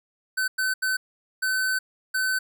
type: tone bursts at uneven times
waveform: square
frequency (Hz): 1522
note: F#6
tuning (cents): +48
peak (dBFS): -23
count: 5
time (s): 0.37-0.48 / 0.58-0.74 / 0.82-0.97 / 1.42-1.79 / 2.14-2.39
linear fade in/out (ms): 10
effects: none